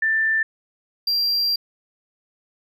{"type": "tone pair in turn", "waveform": ["sine", "triangle"], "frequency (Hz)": [1776, 4741], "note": ["A6", "D8"], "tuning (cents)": [16, 16], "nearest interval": "octave + perfect fourth", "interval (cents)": 1700, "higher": "second", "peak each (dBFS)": -17, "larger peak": "neither", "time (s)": [[0.02, 0.43], [1.07, 1.56]], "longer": "second", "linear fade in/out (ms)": 5, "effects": []}